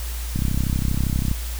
click train, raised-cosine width 5 ms, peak -10 dBFS, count 32, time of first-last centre 0.36-1.314 s, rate 32.5 Hz, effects added 58 Hz sine -26 dBFS peak until 1.59 s + white hiss -36 dBFS RMS until 1.59 s

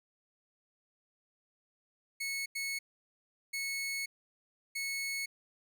sawtooth tone bursts at uneven times, 2200 Hz, C#7, 14 cents flat, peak -31 dBFS, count 4, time 2.2-2.46 / 2.55-2.79 / 3.53-4.06 / 4.75-5.26 s, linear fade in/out 10 ms, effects none

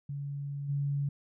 sine tone with level steps, 141.7 Hz, C#3, 38 cents sharp, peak -34 / -28 dBFS, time 0.09-1.09 s, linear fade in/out 5 ms, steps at 0.68 s, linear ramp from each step 20 ms, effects none

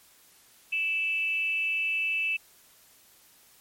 sine tone with frequency modulation, 2637 Hz, E7, in tune, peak -25 dBFS, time 0.72-2.37 s, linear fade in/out 10 ms, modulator 327 Hz, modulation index 0.34, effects white hiss -58 dBFS RMS until 3.6 s + MP3 64 kbps

